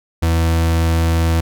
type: tone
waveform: 40% pulse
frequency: 82.41 Hz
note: E2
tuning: in tune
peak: -12 dBFS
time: 0.22-1.41 s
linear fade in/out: 10 ms
effects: none